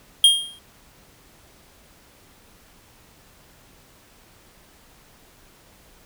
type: tone with exponential decay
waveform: square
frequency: 3228 Hz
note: G#7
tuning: 50 cents flat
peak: -8 dBFS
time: 0.24-0.59 s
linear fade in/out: 2 ms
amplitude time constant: 74 ms
effects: pink hiss -53 dBFS RMS until 6.05 s